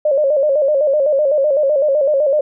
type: tone with vibrato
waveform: sine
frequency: 575 Hz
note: D5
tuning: 37 cents flat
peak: -11 dBFS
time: 0.05-2.41 s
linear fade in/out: 5 ms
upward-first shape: square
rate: 7.9 Hz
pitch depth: 89 cents each way
effects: none